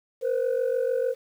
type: tone pair together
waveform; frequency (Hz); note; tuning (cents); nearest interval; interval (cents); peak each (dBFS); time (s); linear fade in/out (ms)
sine; 471 / 517.7; A#4 / C5; +18 / -18; major second; 164; -24 / -23; 0.21-1.15; 50
effects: tanh soft clip ceiling -19 dBFS + 9-bit